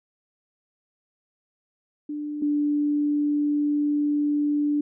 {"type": "tone pair in turn", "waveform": "sine", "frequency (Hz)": [296.4, 293.5], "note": ["D4", "D4"], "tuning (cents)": [16, -1], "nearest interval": "unison", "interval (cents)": 17, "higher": "first", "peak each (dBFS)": [-28, -20], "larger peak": "second", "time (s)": [[2.09, 2.42], [2.42, 4.81]], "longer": "second", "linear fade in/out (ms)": 5, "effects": []}